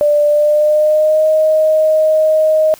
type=tone with pitch glide; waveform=sine; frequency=590 to 624.4 Hz; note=D5 to D#5; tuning=+8 to +6 cents; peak=-8 dBFS; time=0.01-2.74 s; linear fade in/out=0 ms; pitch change=+98 cents; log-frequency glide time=0.26-1.26 s; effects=white hiss -41 dBFS RMS until 2.79 s